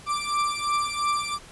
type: beating tone pair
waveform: 40% pulse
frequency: 1174.7 / 1177.6 Hz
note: D6 / D6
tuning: 0 / +4 cents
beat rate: 2.9 Hz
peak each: -26 dBFS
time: 0.06-1.39 s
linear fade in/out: 50 ms
effects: pink hiss -47 dBFS RMS until 1.51 s + resampled to 24000 Hz